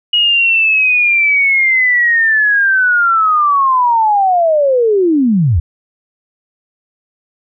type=linear sweep; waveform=sine; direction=down; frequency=2900 to 69.6 Hz; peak=-8 dBFS; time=0.13-5.6 s; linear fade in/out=5 ms; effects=none